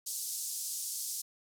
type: band-pass noise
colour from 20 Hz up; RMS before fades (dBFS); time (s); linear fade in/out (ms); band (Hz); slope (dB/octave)
white; -38; 0.06-1.22; 10; 5000 to 12000; 24
effects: none